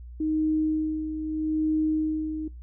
sine tone with tremolo, 311.1 Hz, D#4, in tune, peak -21 dBFS, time 0.2-2.48 s, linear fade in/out 5 ms, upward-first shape sine, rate 0.79 Hz, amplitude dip 60%, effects noise-tail reverb RT60 0.2 s tail -22 dB re dry + added 60 Hz sine -39 dBFS peak until 2.62 s

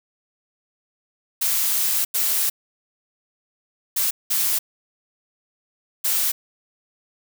blue noise bursts at uneven times, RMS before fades -21 dBFS, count 5, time 1.41-2.05 / 2.14-2.5 / 3.96-4.11 / 4.3-4.59 / 6.04-6.32 s, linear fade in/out 10 ms, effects none

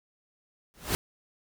pink noise with exponential growth, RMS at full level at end -23 dBFS, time 0.74-0.95 s, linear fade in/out 0 ms, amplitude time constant 44 ms, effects none

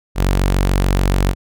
sawtooth tone, 46.89 Hz, F#1, 24 cents sharp, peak -9 dBFS, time 0.15-1.35 s, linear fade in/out 50 ms, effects none

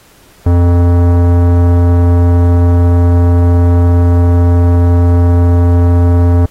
sine tone with tanh clipping, 87.1 Hz, F2, 4 cents flat, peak -7 dBFS, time 0.46-6.46 s, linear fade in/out 5 ms, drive 18 dB, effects pink hiss -44 dBFS RMS until 6.5 s + AAC 48 kbps

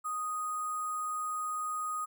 sine tone with sample-and-hold, 1242 Hz, D#6, 3 cents flat, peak -32 dBFS, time 0.04-2.06 s, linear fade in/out 20 ms, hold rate 8820 Hz, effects none

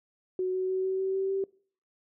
sine tone with pitch steps, 370 / 373 / 376 / 379.1 / 382.2 / 385.3 / 388.4 Hz, F#4 / F#4 / F#4 / F#4 / G4 / G4 / G4, 0 / +14 / +28 / +42 / -44 / -30 / -16 cents, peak -26 dBFS, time 0.39-1.44 s, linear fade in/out 2 ms, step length 150 ms, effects noise-tail reverb RT60 0.5 s tail -23 dB re dry

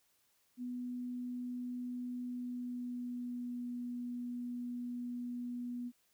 sine tone with pitch glide, 246.9 to 243.6 Hz, B3 to B3, 0 to -24 cents, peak -38 dBFS, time 0.57-5.92 s, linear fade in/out 50 ms, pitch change -24 cents, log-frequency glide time 2.24-3.68 s, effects white hiss -74 dBFS RMS until 6.13 s

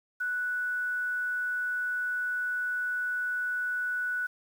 sine tone with quantisation, 1480 Hz, F#6, in tune, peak -28 dBFS, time 0.2-4.27 s, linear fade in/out 10 ms, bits 9, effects none

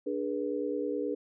sine chord, G# diminished, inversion second, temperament equal with one note detuned, 293.7 / 415.3 / 484.8 Hz, D4 / G#4 / B4, 0 / 0 / -32 cents, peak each -34 dBFS, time 0.06-1.15 s, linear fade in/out 10 ms, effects none

